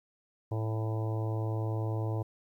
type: harmonic tone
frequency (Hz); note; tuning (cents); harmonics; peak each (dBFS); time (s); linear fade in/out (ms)
110; A2; 0; 1 / 3 / 4 / 5 / 6 / 7 / 8 / 9; -30 / -40 / -42 / -44 / -46 / -47 / -48 / -49; 0.51-2.23; 10
effects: 11-bit